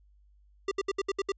square tone bursts, 393.8 Hz, G4, 8 cents sharp, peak -27 dBFS, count 7, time 0.68-1.32 s, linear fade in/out 5 ms, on 34 ms, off 67 ms, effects added 50 Hz sine -58 dBFS peak until 1.37 s + resampled to 16000 Hz

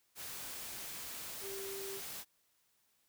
sine tone in noise, 391.5 Hz, G4, 2 cents flat, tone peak -43 dBFS, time 1.41-2.01 s, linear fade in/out 50 ms, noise white, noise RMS -45 dBFS, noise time 0.15-2.25 s, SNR -1 dB, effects white hiss -75 dBFS RMS until 3.08 s

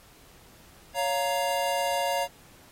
square chord, Bb minor, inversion first, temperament just, 559.4 / 699.2 / 932.3 Hz, Db5 / F5 / Bb5, +16 / +2 / 0 cents, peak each -30 / -30 / -31 dBFS, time 0.94-2.28 s, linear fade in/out 50 ms, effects pink hiss -55 dBFS RMS until 2.71 s + AAC 48 kbps

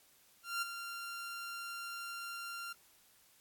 sawtooth tone with ADSR envelope, 1385 Hz, F6, 15 cents flat, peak -29 dBFS, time 0.43-2.73 s, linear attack 190 ms, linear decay 15 ms, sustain -9 dB, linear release 8 ms, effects white hiss -66 dBFS RMS until 3.4 s + AAC 64 kbps

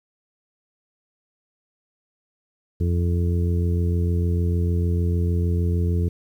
harmonic tone, 86.6 Hz, F2, 14 cents flat, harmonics 1 / 2 / 3 / 4 / 5, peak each -19 / -27 / -35 / -33 / -33 dBFS, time 2.8-6.09 s, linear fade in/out 10 ms, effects 9-bit

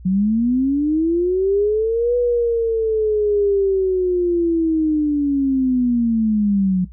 sine linear two-way sweep, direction up then down, 180 to 489.4 to 180 Hz, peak -14 dBFS, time 0.05-6.85 s, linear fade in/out 10 ms, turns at 2.16 s, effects noise-tail reverb RT60 0.1 s tail -17 dB re dry + added 60 Hz sine -36 dBFS peak until 6.92 s

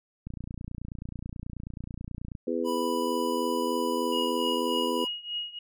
click train, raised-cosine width 5 ms, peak -25 dBFS, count 62, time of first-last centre 0.27-2.352 s, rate 29.3 Hz
harmonic tone, 83.3 Hz, E2, 19 cents sharp, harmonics 3 / 4 / 5 / 6, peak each -32 / -32 / -32 / -32 dBFS, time 2.47-5.05 s, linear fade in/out 5 ms
square tone, 987.8 Hz, B5, in tune, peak -32 dBFS, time 2.64-5.08 s, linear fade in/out 50 ms
sine tone with tremolo, 2885 Hz, F#7, 44 cents flat, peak -28 dBFS, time 4.12-5.59 s, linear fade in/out 5 ms, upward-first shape triangle, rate 3.4 Hz, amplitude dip 90%
effects none

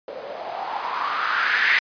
violet noise with low-pass filter sweep, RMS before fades -24 dBFS, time 0.08-1.79 s, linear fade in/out 2 ms, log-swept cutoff 500 to 2000 Hz, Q 5.1, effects resampled to 11025 Hz

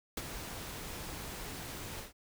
pink noise with ADSR envelope, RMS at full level -35 dBFS, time 0.17-2.13 s, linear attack 4 ms, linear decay 35 ms, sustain -8 dB, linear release 140 ms, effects none

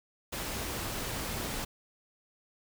pink noise, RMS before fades -36 dBFS, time 0.32-1.65 s, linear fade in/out 10 ms, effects none

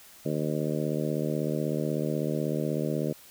harmonic tone, 76.2 Hz, D#2, 36 cents flat, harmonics 2 / 3 / 4 / 5 / 6 / 7 / 8, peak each -31 / -33 / -34 / -35 / -36 / -36 / -37 dBFS, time 0.25-3.13 s, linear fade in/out 10 ms, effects white hiss -52 dBFS RMS until 3.3 s

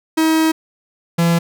45% pulse tone pair in turn, 319 / 168.98 Hz, D#4 / E3, +43 / +43 cents, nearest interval major seventh, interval 1100 cents, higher first, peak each -12 dBFS, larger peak neither, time 0.17-0.52 / 1.18-1.39 s, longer first, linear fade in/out 10 ms, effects none

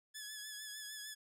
10% pulse tone with vibrato, 1705 Hz, G#6, 45 cents sharp, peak -36 dBFS, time 0.14-1.15 s, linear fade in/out 20 ms, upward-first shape sine, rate 6.6 Hz, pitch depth 38 cents each way, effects none

